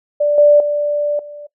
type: tone with level steps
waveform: sine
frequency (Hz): 587.3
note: D5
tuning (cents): 0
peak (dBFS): -11 / -5 / -14 / -29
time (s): 0.2-1.47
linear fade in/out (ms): 10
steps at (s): 0.38 / 0.6 / 1.19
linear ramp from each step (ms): 2
effects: noise-tail reverb RT60 0.1 s tail -20 dB re dry